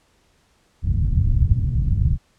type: low-pass noise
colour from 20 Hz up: white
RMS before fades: -18 dBFS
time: 0.82-2.18 s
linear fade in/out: 50 ms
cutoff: 120 Hz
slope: 24 dB/octave
effects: pink hiss -61 dBFS RMS until 2.38 s + low-pass 9000 Hz 12 dB/octave